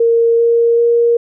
sine tone with pitch steps, 463 / 466.5 / 470 Hz, A#4 / A#4 / A#4, -12 / +1 / +14 cents, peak -8 dBFS, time 0-1.17 s, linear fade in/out 5 ms, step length 390 ms, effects none

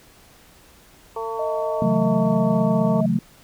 harmonic tone, 225.6 Hz, A3, 44 cents sharp, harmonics 2 / 3 / 4 / 5, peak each -28 / -36 / -30 / -33 dBFS, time 1.16-3.01 s, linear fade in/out 5 ms
sine tone with pitch glide, 628 to 637.9 Hz, D#5 to D#5, +16 to +43 cents, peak -23 dBFS, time 1.39-3.06 s, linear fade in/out 5 ms, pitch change +27 cents, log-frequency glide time 1.82-1.92 s
sine chord, F# minor seventh, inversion second, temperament equal with one note detuned, 135.74 / 164.81 / 185 / 220 Hz, C#3 / E3 / F#3 / A3, -36 / 0 / 0 / 0 cents, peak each -26 / -25 / -22 / -21 dBFS, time 1.82-3.19 s, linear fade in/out 2 ms
effects pink hiss -51 dBFS RMS until 3.43 s

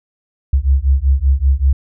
sine beating tone pair, 65.41 / 70.61 Hz, C2 / C#2, 0 / +33 cents, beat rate 5.2 Hz, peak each -13 dBFS, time 0.53-1.73 s, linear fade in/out 5 ms, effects none

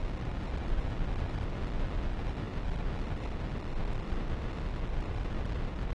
brown noise with sample-and-hold, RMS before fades -33 dBFS, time 0-5.93 s, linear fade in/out 0 ms, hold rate 1575 Hz, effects low-pass 4000 Hz 12 dB/octave + AAC 32 kbps

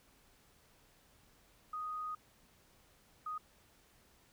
sine tone bursts at uneven times, 1244.5 Hz, D#6, in tune, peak -38 dBFS, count 2, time 1.73-2.15 / 3.26-3.38 s, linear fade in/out 5 ms, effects pink hiss -67 dBFS RMS until 4.32 s

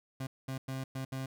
30% pulse tone bursts at uneven times, 132.5 Hz, C3, 22 cents sharp, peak -33 dBFS, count 5, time 0.2-0.27 / 0.48-0.58 / 0.68-0.84 / 0.95-1.05 / 1.12-1.26 s, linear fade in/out 5 ms, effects none

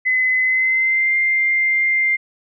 sine tone with pitch glide, 2029 to 2099 Hz, B6 to C7, +46 to +5 cents, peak -14 dBFS, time 0.05-2.17 s, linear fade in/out 20 ms, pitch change +59 cents, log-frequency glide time 0.41-1.14 s, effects none

